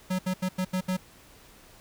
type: tone bursts at uneven times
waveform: square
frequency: 185 Hz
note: F#3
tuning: in tune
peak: -26 dBFS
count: 6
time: 0.1-0.19 / 0.26-0.34 / 0.42-0.49 / 0.58-0.65 / 0.73-0.81 / 0.88-0.97 s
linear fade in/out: 10 ms
effects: pink hiss -54 dBFS RMS until 1.8 s